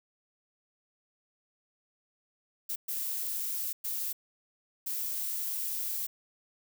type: noise bursts at uneven times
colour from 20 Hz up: violet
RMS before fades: -34 dBFS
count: 4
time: 2.69-2.76 / 2.88-3.73 / 3.84-4.13 / 4.86-6.07 s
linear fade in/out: 10 ms
effects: none